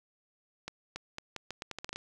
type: accelerating click train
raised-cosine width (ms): 0.2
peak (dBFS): -21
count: 12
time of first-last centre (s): 0.68-1.96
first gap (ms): 280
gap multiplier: 0.8
effects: none